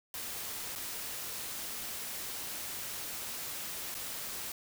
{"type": "noise with dropouts", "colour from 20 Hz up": "white", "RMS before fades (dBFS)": -40, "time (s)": [0.14, 4.52], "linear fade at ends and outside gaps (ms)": 2, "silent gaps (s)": [[0.753, 0.758], [3.944, 3.949]], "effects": []}